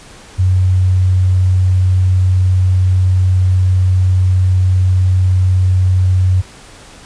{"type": "tone", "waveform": "sine", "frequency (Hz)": 92.5, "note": "F#2", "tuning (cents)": 0, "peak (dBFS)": -8, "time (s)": [0.38, 6.42], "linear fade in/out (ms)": 20, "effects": ["pink hiss -38 dBFS RMS until 7.05 s", "resampled to 22050 Hz"]}